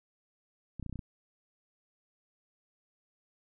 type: clicks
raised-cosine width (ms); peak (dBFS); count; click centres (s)
5; -27; 7; 0.797 / 0.827 / 0.863 / 0.896 / 0.927 / 0.957 / 0.992
effects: none